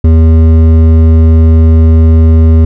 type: tone with hard clipping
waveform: triangle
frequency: 80.7 Hz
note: E2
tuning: 36 cents flat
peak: -3 dBFS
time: 0.04-2.65 s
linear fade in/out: 5 ms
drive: 14 dB
effects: none